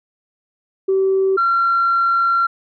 sine tone pair in turn, 384.2 / 1369.1 Hz, G4 / F6, -35 / -35 cents, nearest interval octave + minor seventh, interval 2200 cents, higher second, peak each -12 dBFS, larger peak neither, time 0.88-1.37 / 1.37-2.47 s, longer second, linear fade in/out 10 ms, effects tanh soft clip ceiling -9 dBFS

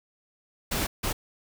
pink noise bursts at uneven times, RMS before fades -28 dBFS, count 2, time 0.71-0.87 / 1.03-1.13 s, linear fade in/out 10 ms, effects none

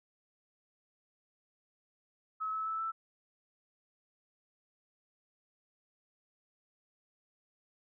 sine tone with pitch steps, 1288 / 1300 / 1312 / 1324.2 Hz, E6 / E6 / E6 / E6, -41 / -24 / -9 / +7 cents, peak -33 dBFS, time 2.4-2.92 s, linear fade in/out 20 ms, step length 130 ms, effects none

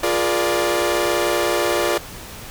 sawtooth chord, Bb dominant seventh, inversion second, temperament equal with one note detuned, 349.2 / 415.3 / 476 / 587.3 Hz, F4 / Ab4 / Bb4 / D5, 0 / 0 / +36 / 0 cents, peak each -18 / -21 / -21 / -18 dBFS, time 0.03-1.98 s, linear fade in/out 5 ms, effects pink hiss -36 dBFS RMS until 2.5 s

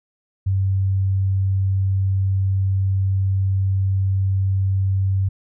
sine tone, 96.3 Hz, G2, 30 cents flat, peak -16 dBFS, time 0.46-5.29 s, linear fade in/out 10 ms, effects none

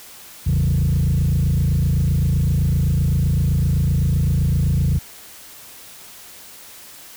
sine tone with frequency modulation, 110 Hz, A2, in tune, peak -13 dBFS, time 0.46-4.99 s, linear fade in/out 10 ms, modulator 27.8 Hz, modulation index 2, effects tanh soft clip ceiling -12 dBFS + white hiss -41 dBFS RMS until 7.16 s

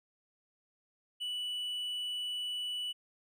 triangle tone, 2960 Hz, F#7, in tune, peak -33 dBFS, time 1.2-2.93 s, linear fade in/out 20 ms, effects none

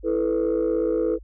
sine chord, E suspended fourth, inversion none, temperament equal with one note detuned, 329.6 / 437 / 493.9 Hz, E4 / A4 / B4, 0 / -12 / 0 cents, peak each -23 dBFS, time 0.03-1.19 s, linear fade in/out 50 ms, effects tanh soft clip ceiling -15 dBFS + added 50 Hz sine -41 dBFS peak until 1.23 s

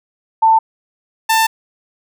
sine / sawtooth tone pair in turn, 891 / 891 Hz, A5 / A5, +22 / +22 cents, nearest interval unison, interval 0 cents, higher neither, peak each -7 dBFS, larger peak neither, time 0.42-0.59 / 1.29-1.47 s, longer second, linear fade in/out 10 ms, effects none

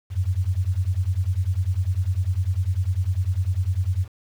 sine beating tone pair, 87.31 / 97.31 Hz, F2 / G2, 0 / -12 cents, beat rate 10 Hz, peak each -23 dBFS, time 0.1-4.08 s, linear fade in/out 50 ms, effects 8-bit

